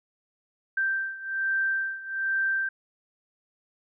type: beating tone pair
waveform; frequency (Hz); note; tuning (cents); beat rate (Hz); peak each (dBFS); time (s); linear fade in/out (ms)
sine; 1567 / 1568.2; G6 / G6; -1 / 0; 1.2; -27 / -30; 0.77-2.69; 5
effects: none